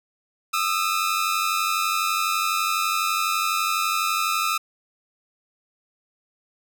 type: tone pair together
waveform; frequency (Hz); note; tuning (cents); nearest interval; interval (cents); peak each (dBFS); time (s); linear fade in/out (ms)
sawtooth; 1228 / 1320; D#6 / E6; -23 / +2; minor second; 125; -21 / -20; 0.53-4.58; 10
effects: none